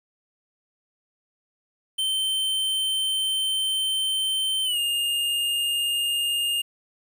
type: tone with pitch glide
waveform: square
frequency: 3101 to 2827 Hz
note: G7 to F7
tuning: -19 to +20 cents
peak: -23 dBFS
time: 1.98-6.62 s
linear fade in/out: 10 ms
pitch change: -161 cents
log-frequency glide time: 4.64-4.78 s
effects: 9-bit